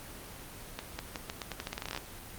accelerating click train, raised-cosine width 0.2 ms, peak -18 dBFS, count 18, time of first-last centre 0.79-1.975 s, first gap 200 ms, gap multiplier 0.84, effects pink hiss -46 dBFS RMS until 2.38 s + Opus 24 kbps

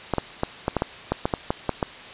clicks, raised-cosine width 1 ms, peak -7 dBFS, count 12, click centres 0.137 / 0.183 / 0.434 / 0.681 / 0.767 / 0.821 / 1.12 / 1.255 / 1.338 / 1.505 / 1.693 / 1.828 s, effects white hiss -40 dBFS RMS until 2.13 s + resampled to 8000 Hz

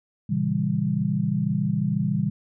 sine chord, A# diminished seventh, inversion none, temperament equal with one note detuned, 116.54 / 138.59 / 164.81 / 198.73 Hz, A#2 / C#3 / E3 / G3, 0 / 0 / 0 / +24 cents, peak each -30 / -27 / -26 / -25 dBFS, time 0.29-2.3 s, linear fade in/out 10 ms, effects none

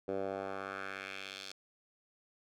10% pulse tone with band-pass filter sweep, 96.9 Hz, G2, 20 cents flat, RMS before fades -41 dBFS, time 0.08-1.52 s, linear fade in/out 5 ms, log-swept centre 470 to 4500 Hz, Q 1.8, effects none

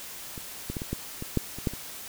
clicks, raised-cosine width 3 ms, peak -26 / -19 / -19 / -21 / -16 / -21 / -10 / -25 / -12 / -25 dBFS, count 10, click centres 0.378 / 0.7 / 0.768 / 0.819 / 0.93 / 1.224 / 1.373 / 1.586 / 1.672 / 1.736 s, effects white hiss -41 dBFS RMS until 2.08 s

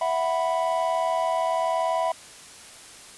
triangle chord, E suspended second, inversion none, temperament equal, 659.3 / 740 / 987.8 Hz, E5 / F#5 / B5, 0 / 0 / 0 cents, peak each -23 / -26 / -25 dBFS, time 0.01-2.12 s, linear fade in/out 5 ms, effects white hiss -45 dBFS RMS until 3.17 s + resampled to 24000 Hz

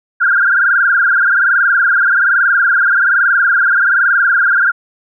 sine tone with frequency modulation, 1500 Hz, F#6, 23 cents sharp, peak -8 dBFS, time 0.2-4.72 s, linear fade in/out 20 ms, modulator 21.2 Hz, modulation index 5.7, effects none

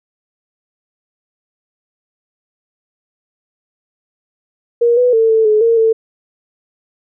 sine tone with pitch steps, 472.5 / 494.5 / 449.6 / 444.2 / 427.2 / 460 / 447 Hz, A#4 / B4 / A4 / A4 / G#4 / A#4 / A4, +23 / +2 / +37 / +16 / +49 / -23 / +27 cents, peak -8 dBFS, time 4.81-5.93 s, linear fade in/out 10 ms, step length 160 ms, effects none

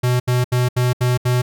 square tone bursts, 124.3 Hz, B2, 12 cents sharp, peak -15 dBFS, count 6, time 0.03-1.42 s, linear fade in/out 10 ms, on 170 ms, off 74 ms, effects none

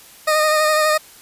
20% pulse tone with vibrato, 616 Hz, D#5, 17 cents flat, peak -9 dBFS, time 0.27-0.98 s, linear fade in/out 10 ms, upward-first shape sine, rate 12 Hz, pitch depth 22 cents each way, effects white hiss -44 dBFS RMS until 1.21 s + resampled to 32000 Hz

